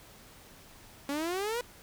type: exponential sweep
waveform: sawtooth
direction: up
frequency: 275.5 to 497.3 Hz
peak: -27 dBFS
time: 1.09-1.61 s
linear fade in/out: 2 ms
effects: pink hiss -54 dBFS RMS until 1.82 s